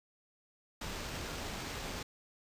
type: noise with sample-and-hold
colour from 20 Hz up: pink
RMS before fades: -41 dBFS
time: 0.81-2.03 s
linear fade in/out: 5 ms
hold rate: 11025 Hz
effects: resampled to 32000 Hz